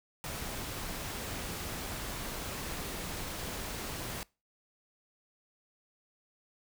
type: noise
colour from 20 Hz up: pink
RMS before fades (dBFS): -39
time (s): 0.24-4.23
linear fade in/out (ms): 0
effects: noise-tail reverb RT60 0.3 s tail -24 dB re dry